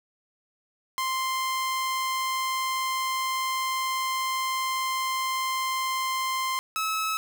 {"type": "tone pair in turn", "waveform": "sawtooth", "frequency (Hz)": [1046.5, 1294.5], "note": ["C6", "E6"], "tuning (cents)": [0, -32], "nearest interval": "major third", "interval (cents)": 368, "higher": "second", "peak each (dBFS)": -22, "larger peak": "neither", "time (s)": [[0.98, 6.59], [6.76, 7.17]], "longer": "first", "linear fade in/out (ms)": 0, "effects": []}